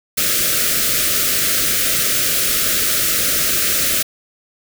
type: band-stop noise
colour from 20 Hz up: white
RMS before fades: -17 dBFS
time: 0.17-4.03 s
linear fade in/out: 10 ms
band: 660 to 1200 Hz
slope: 96 dB/octave
effects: none